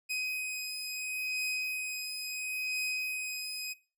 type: beating tone pair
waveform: sawtooth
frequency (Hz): 2513 / 2513.73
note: D#7 / D#7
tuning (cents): +17 / +17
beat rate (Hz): 0.73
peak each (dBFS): -32 / -37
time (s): 0.09-3.74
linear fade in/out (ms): 20
effects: noise-tail reverb RT60 0.3 s tail -18 dB re dry + resampled to 32000 Hz